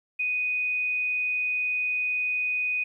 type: tone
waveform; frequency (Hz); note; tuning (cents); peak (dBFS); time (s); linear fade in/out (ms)
sine; 2489; D#7; 0; -24; 0.19-2.84; 10
effects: 11-bit